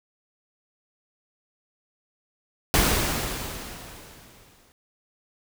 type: noise with exponential decay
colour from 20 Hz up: pink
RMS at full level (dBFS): -19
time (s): 2.74-4.72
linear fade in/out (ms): 0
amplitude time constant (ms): 430
effects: none